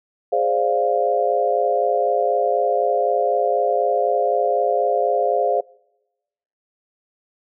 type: chord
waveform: sine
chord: D half-diminished seventh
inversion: second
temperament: equal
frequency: 415.3 / 523.3 / 587.3 / 698.5 Hz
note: Ab4 / C5 / D5 / F5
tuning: 0 / 0 / 0 / 0 cents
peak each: -23 / -21 / -23 / -20 dBFS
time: 0.32-5.61 s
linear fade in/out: 10 ms
effects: noise-tail reverb RT60 1.0 s tail -26 dB re dry